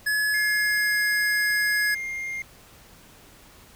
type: tone with pitch glide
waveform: square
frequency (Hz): 1700 to 1679.5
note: G#6 to G#6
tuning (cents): +40 to +19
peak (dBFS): -22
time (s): 0.06-1.95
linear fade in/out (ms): 10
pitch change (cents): -21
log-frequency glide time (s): 0.28-0.96
type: tone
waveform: triangle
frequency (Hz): 2117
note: C7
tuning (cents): +20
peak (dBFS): -27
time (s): 0.34-2.42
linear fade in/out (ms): 2
effects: pink hiss -51 dBFS RMS until 3.75 s